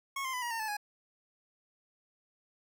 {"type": "tone with pitch steps", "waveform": "25% pulse", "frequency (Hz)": [1096, 1046.5, 999.2, 954.1, 911, 869.9, 830.6], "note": ["C#6", "C6", "B5", "A#5", "A#5", "A5", "G#5"], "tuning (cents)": [-20, 0, 20, 40, -40, -20, 0], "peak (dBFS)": -30, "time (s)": [0.16, 0.769], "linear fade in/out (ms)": 5, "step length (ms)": 87, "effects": []}